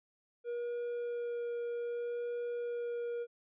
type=tone with vibrato; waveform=triangle; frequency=476.8 Hz; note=A#4; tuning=39 cents sharp; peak=-33 dBFS; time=0.44-3.27 s; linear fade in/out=50 ms; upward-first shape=sine; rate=0.64 Hz; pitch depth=8 cents each way; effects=resampled to 8000 Hz